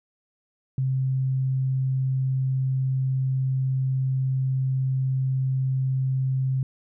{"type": "tone", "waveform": "sine", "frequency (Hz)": 131.8, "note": "C3", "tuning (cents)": 13, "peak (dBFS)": -21, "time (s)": [0.78, 6.63], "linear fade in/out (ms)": 2, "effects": []}